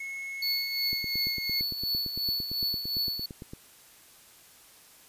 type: tone with pitch glide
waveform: triangle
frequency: 2183 to 2160 Hz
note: C#7 to C#7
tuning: -27 to -45 cents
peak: -33 dBFS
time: 0-1.61 s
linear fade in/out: 5 ms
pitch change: -18 cents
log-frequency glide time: 0.68-1.25 s
type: tone with tremolo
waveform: square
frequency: 4435 Hz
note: C#8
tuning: in tune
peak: -26 dBFS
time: 0.42-3.26 s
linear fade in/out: 5 ms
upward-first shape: triangle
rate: 2.8 Hz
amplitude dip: 65%
type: click train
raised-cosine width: 3 ms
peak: -27 dBFS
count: 24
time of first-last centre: 0.93-3.535 s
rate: 8.83 Hz
effects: white hiss -55 dBFS RMS until 5.08 s + resampled to 32000 Hz